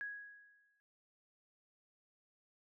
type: tone with exponential decay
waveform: sine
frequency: 1661.2 Hz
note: G#6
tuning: in tune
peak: -38 dBFS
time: 0.01-0.8 s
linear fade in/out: 0 ms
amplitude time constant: 170 ms
effects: none